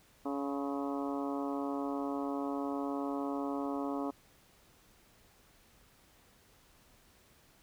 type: harmonic tone with a mistuned harmonic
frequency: 140.5 Hz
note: C#3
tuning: 24 cents sharp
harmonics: 2 / 3 / 4 / 5 / 6 / 7 / 8 / 9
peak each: -35 / -42 / -43 / -43 / -46 / -47 / -46 / -49 dBFS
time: 0.25-4.11 s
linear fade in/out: 10 ms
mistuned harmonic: 8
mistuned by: -47 cents
effects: pink hiss -64 dBFS RMS until 7.62 s